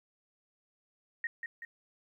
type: tone with echo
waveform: sine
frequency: 1864.7 Hz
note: A#6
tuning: in tune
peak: -31 dBFS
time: 1.24-1.27 s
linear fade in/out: 2 ms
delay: 190 ms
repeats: 2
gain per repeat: -5 dB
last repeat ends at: 1.65 s
effects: 12-bit